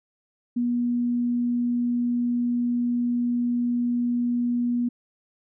sine tone, 241.4 Hz, B3, 39 cents flat, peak -21 dBFS, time 0.56-4.89 s, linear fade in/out 10 ms, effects none

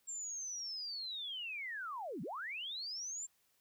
sine linear two-way sweep, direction down then up, 7459 to 142.8 to 7459 Hz, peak -40 dBFS, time 0.07-3.27 s, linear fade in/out 20 ms, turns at 2.22 s, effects white hiss -75 dBFS RMS until 3.6 s

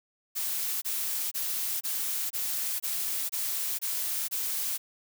blue noise bursts, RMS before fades -31 dBFS, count 9, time 0.35-4.78 s, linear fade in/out 20 ms, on 470 ms, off 25 ms, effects none

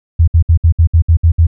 sine tone bursts, 82.7 Hz, E2, 6 cents sharp, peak -4 dBFS, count 9, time 0.19-1.469 s, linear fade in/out 10 ms, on 87 ms, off 62 ms, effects none

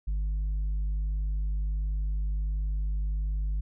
sine tone with tanh clipping, 50.7 Hz, G#1, 41 cents flat, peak -27 dBFS, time 0.07-3.61 s, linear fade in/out 10 ms, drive 3 dB, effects none

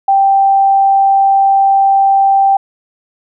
sine tone, 784 Hz, G5, in tune, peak -6 dBFS, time 0.08-2.57 s, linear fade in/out 5 ms, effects none

